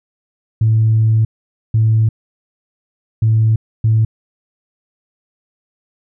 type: tone bursts at uneven times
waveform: sine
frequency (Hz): 110.7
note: A2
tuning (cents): +11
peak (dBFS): -8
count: 4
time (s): 0.61-1.25 / 1.74-2.09 / 3.22-3.56 / 3.84-4.05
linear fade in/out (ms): 5
effects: tanh soft clip ceiling -5 dBFS